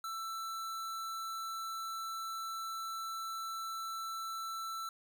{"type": "tone", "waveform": "square", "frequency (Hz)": 1331, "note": "E6", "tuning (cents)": 16, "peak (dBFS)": -39, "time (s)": [0.04, 4.89], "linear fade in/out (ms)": 2, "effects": []}